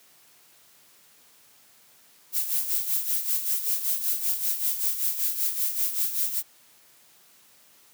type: noise with tremolo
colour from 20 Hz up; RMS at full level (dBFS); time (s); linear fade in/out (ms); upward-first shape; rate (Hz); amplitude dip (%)
violet; -24; 2.32-6.43; 50; sine; 5.2; 65
effects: white hiss -57 dBFS RMS until 7.93 s + high-pass 100 Hz 12 dB/octave